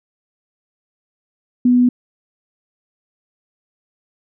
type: tone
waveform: sine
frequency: 246.9 Hz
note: B3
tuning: in tune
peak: -9 dBFS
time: 1.65-1.89 s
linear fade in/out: 5 ms
effects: none